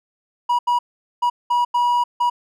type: tone bursts at uneven times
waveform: triangle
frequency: 967 Hz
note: B5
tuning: 37 cents flat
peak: -13 dBFS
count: 6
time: 0.49-0.59 / 0.67-0.79 / 1.22-1.3 / 1.5-1.65 / 1.74-2.04 / 2.2-2.3 s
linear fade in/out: 10 ms
effects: none